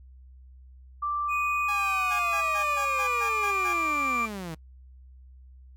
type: tone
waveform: sine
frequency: 1174.7 Hz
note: D6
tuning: in tune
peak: -26 dBFS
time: 1.02-4.26 s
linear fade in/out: 10 ms
type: tone with pitch glide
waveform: triangle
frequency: 2489 to 2366 Hz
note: D#7 to D7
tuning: 0 to +12 cents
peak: -27 dBFS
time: 1.28-4.29 s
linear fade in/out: 50 ms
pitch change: -88 cents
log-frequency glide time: 2.29-3.96 s
type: linear sweep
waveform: sawtooth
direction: down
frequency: 830.6 to 153.6 Hz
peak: -30 dBFS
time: 1.68-4.55 s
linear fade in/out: 10 ms
type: tone bursts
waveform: 20% pulse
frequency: 817 Hz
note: G#5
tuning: 29 cents flat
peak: -28 dBFS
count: 8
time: 2.1-3.74 s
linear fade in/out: 20 ms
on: 100 ms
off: 120 ms
effects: noise-tail reverb RT60 0.1 s tail -22 dB re dry + added 64 Hz sine -47 dBFS peak until 5.76 s